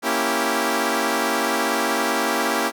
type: chord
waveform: 10% pulse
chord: A# diminished seventh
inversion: none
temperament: equal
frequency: 233.1 / 277.2 / 329.6 / 392 Hz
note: A#3 / C#4 / E4 / G4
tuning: 0 / 0 / 0 / 0 cents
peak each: -17 dBFS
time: 0.02-2.72 s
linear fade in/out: 50 ms
effects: none